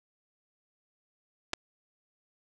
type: clicks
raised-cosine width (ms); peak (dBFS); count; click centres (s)
0.2; -14; 2; 1.533 / 1.536
effects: none